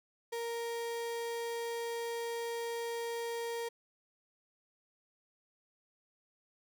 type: tone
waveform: 35% pulse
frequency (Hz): 466.2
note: A#4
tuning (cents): 0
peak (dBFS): -34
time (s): 0.32-3.69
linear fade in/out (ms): 10
effects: none